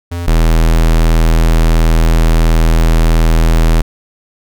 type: tone pair in turn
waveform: square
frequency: 86.3 / 40.73 Hz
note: F2 / E1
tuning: -20 / -20 cents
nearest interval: octave + minor second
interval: 1300 cents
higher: first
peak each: -18 / -7 dBFS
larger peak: second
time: 0.11-0.27 / 0.27-3.82 s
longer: second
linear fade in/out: 10 ms
effects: none